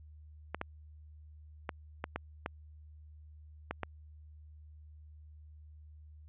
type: clicks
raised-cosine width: 0.5 ms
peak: -20 dBFS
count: 8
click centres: 0.546 / 0.614 / 1.692 / 2.041 / 2.16 / 2.461 / 3.71 / 3.833 s
effects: added 76 Hz sine -51 dBFS peak until 6.28 s + resampled to 8000 Hz